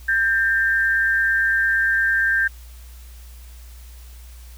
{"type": "tone pair together", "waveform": "sine", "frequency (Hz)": [1584, 1804.4], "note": ["G6", "A6"], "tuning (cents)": [18, 43], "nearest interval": "major second", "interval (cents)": 225, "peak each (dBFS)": [-17, -22], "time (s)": [0.08, 2.48], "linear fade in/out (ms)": 10, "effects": ["added 60 Hz sine -38 dBFS peak until 4.57 s", "white hiss -50 dBFS RMS until 4.57 s"]}